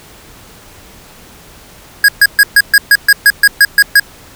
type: tone bursts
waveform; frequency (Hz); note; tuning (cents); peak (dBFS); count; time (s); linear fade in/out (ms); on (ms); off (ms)
square; 1649; G#6; -13; -3; 12; 2.04-3.998; 2; 44; 130
effects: pink hiss -38 dBFS RMS until 4.35 s